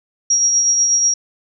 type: tone with tremolo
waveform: sine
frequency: 5660 Hz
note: F8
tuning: 22 cents sharp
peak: -10 dBFS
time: 0.3-1.14 s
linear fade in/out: 5 ms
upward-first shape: triangle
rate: 8.2 Hz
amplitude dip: 40%
effects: none